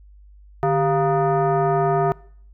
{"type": "tone with frequency modulation", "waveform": "sine", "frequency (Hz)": 150.6, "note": "D3", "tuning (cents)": 44, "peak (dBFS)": -16, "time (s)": [0.63, 2.12], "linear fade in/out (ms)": 0, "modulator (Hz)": 545, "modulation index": 1.6, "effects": ["noise-tail reverb RT60 0.6 s tail -23 dB re dry", "added 50 Hz sine -44 dBFS peak until 2.53 s"]}